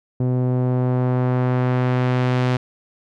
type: tone with low-pass filter sweep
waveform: sawtooth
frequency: 126.1 Hz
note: B2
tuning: 36 cents sharp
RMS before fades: -19 dBFS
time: 0.2-2.57 s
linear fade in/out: 5 ms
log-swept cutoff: 440 to 4000 Hz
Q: 0.72
effects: none